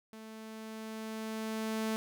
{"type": "tone with level ramp", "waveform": "sawtooth", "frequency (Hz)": 220, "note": "A3", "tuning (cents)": 0, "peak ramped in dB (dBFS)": [-43, -27], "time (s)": [0.13, 1.96], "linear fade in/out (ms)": 0, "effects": []}